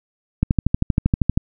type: click train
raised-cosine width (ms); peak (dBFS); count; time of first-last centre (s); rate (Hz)
5; -3; 13; 0.43-1.375; 12.7
effects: none